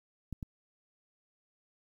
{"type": "clicks", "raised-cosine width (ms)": 5, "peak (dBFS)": -26, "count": 2, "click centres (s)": [0.327, 0.428], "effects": ["10-bit"]}